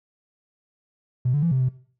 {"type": "tone with pitch steps", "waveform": "triangle", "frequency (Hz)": [125.3, 145.5, 168.7, 130.6, 128.2], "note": ["B2", "D3", "E3", "C3", "C3"], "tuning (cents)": [25, -16, 40, -3, -35], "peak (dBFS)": -14, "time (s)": [1.25, 1.69], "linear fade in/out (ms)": 10, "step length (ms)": 88, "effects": ["noise-tail reverb RT60 0.5 s tail -22 dB re dry", "tanh soft clip ceiling -16 dBFS"]}